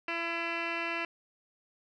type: tone with low-pass filter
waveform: 10% pulse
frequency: 336.2 Hz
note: E4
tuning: 34 cents sharp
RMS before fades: -34 dBFS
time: 0.08-1.05 s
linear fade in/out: 2 ms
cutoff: 2800 Hz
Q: 6.9
effects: none